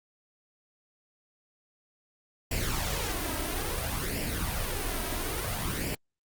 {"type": "noise with flanger", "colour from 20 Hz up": "pink", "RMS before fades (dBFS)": -31, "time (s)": [2.51, 5.95], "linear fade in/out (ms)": 5, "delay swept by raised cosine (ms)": [0.39, 3.09], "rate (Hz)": 0.59, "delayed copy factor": 0.6, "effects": ["Opus 48 kbps"]}